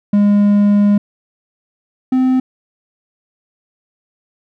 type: tone pair in turn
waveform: triangle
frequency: 204.6 / 257.8 Hz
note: G#3 / C4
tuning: -26 / -26 cents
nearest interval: major third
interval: 400 cents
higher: second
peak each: -6 / -8 dBFS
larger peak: first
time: 0.13-0.98 / 2.12-2.4 s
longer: first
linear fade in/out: 5 ms
effects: none